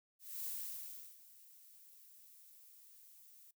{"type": "noise with ADSR envelope", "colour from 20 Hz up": "violet", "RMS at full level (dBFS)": -42, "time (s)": [0.19, 3.51], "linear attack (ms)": 250, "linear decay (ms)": 720, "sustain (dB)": -19, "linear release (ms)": 4, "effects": ["noise-tail reverb RT60 0.1 s tail -19 dB re dry"]}